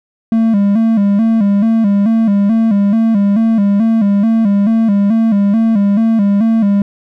triangle tone with vibrato, 212.8 Hz, G#3, 42 cents sharp, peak -6 dBFS, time 0.32-6.82 s, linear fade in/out 2 ms, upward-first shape square, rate 2.3 Hz, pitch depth 100 cents each way, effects none

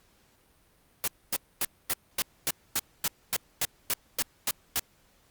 white noise bursts, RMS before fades -27 dBFS, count 14, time 1.04-4.794 s, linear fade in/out 0 ms, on 36 ms, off 250 ms, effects pink hiss -64 dBFS RMS until 5.3 s + Opus 48 kbps

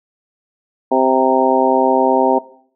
harmonic tone with a mistuned harmonic, 130.81 Hz, C3, in tune, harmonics 2 / 3 / 4 / 5 / 6 / 7, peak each -18 / -18 / -18 / -18 / -18 / -18 dBFS, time 0.91-2.39 s, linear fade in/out 10 ms, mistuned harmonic 7, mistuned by +16 cents, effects noise-tail reverb RT60 0.6 s tail -19 dB re dry

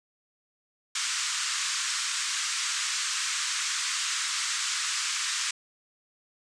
white band-pass noise, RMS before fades -30 dBFS, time 0.95-5.51 s, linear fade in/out 5 ms, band 1100 to 8200 Hz, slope 48 dB/octave, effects none

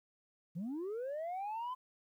sine linear sweep, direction up, 153.8 to 1033 Hz, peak -35 dBFS, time 0.55-1.75 s, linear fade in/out 20 ms, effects tanh soft clip ceiling -36 dBFS + 12-bit

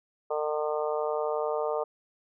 harmonic tone, 151.5 Hz, D#3, 46 cents flat, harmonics 3 / 4 / 5 / 6 / 7 / 8, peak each -30 / -31 / -36 / -38 / -40 / -38 dBFS, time 0.3-1.84 s, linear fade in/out 10 ms, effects none

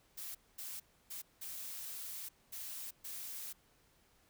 blue noise bursts at uneven times, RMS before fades -45 dBFS, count 6, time 0.17-0.35 / 0.58-0.8 / 1.1-1.22 / 1.41-2.29 / 2.52-2.91 / 3.04-3.53 s, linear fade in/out 10 ms, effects pink hiss -70 dBFS RMS until 4.29 s

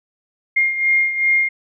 sine beating tone pair, 2124 / 2126.6 Hz, C7 / C7, +25 / +28 cents, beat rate 2.6 Hz, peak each -15 / -21 dBFS, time 0.56-1.49 s, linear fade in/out 10 ms, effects none

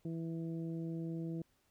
harmonic tone, 164.7 Hz, E3, 1 cent flat, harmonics 1 / 2 / 3 / 4, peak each -39 / -42 / -52 / -58 dBFS, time 0.05-1.42 s, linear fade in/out 2 ms, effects pink hiss -75 dBFS RMS until 1.7 s

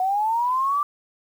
sine linear sweep, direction up, 731 to 1181 Hz, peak -19 dBFS, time 0-0.83 s, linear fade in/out 2 ms, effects 8-bit

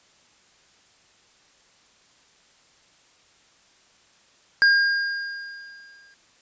square tone with exponential decay, 1614 Hz, G#6, 50 cents flat, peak -13 dBFS, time 4.62-6.14 s, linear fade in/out 0 ms, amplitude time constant 330 ms, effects white hiss -58 dBFS RMS until 6.41 s + resampled to 16000 Hz

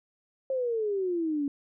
sine exponential sweep, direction down, 539 to 277.2 Hz, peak -26 dBFS, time 0.5-1.48 s, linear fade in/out 2 ms, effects none

